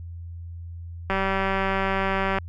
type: click train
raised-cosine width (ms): 0.5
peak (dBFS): -10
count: 249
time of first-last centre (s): 1.1-2.385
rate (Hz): 193
effects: added 85 Hz sine -34 dBFS peak until 2.48 s